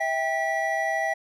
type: tone cluster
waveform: triangle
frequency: 654 / 789 / 1949 Hz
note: E5 / G5 / B6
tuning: -14 / +11 / -23 cents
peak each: -26 dBFS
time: 0-1.14 s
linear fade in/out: 10 ms
effects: none